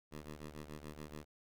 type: ring-modulated tone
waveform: 10% pulse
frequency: 75.1 Hz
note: D2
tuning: 39 cents sharp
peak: -36 dBFS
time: 0.11-1.25 s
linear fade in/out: 20 ms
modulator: 78.6 Hz
effects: none